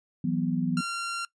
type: chord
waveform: sine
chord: E suspended second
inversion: none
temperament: equal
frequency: 164.81 / 185 / 246.9 Hz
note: E3 / F#3 / B3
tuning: 0 / 0 / 0 cents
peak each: -29 / -29 / -28 dBFS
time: 0.24-0.81 s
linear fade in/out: 5 ms
type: tone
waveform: sawtooth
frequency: 1378 Hz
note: F6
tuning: 24 cents flat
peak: -26 dBFS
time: 0.77-1.25 s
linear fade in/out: 2 ms
effects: noise-tail reverb RT60 0.1 s tail -20 dB re dry + resampled to 22050 Hz